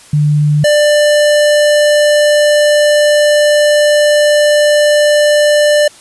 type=tone pair in turn; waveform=sine / square; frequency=148.7 / 592.9 Hz; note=D3 / D5; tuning=+22 / +16 cents; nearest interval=2 octaves; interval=2394 cents; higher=second; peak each=-7 dBFS; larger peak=neither; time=0.13-0.64 / 0.64-5.88 s; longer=second; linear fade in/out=5 ms; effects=white hiss -39 dBFS RMS until 6 s + resampled to 24000 Hz